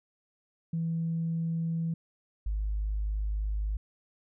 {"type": "tone pair in turn", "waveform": "sine", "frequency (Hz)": [164.81, 51.82], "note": ["E3", "G#1"], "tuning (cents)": [0, -3], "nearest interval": "octave + minor sixth", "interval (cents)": 2003, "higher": "first", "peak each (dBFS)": -27, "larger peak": "neither", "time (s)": [[0.73, 1.94], [2.46, 3.77]], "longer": "second", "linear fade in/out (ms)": 5, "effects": ["tanh soft clip ceiling -23 dBFS"]}